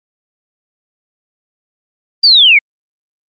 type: linear sweep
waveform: sine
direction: down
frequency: 4803 to 2113 Hz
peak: -3 dBFS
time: 2.23-2.59 s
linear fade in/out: 10 ms
effects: Opus 32 kbps